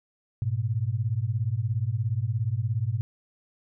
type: beating tone pair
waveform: sine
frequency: 103.7 / 120.7 Hz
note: G#2 / B2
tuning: -2 / -39 cents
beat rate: 17 Hz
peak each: -27 dBFS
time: 0.42-3.01 s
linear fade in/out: 0 ms
effects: none